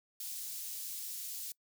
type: high-pass noise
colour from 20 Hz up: white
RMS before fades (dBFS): -42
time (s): 0.2-1.52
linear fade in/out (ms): 2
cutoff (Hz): 4700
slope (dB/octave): 12
effects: noise-tail reverb RT60 0.1 s tail -24 dB re dry